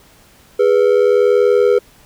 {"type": "ring-modulated tone", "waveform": "triangle", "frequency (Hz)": 449.9, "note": "A4", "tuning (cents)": 39, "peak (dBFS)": -4, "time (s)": [0.59, 1.79], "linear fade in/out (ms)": 10, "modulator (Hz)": 40.2, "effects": ["pink hiss -48 dBFS RMS until 2.05 s"]}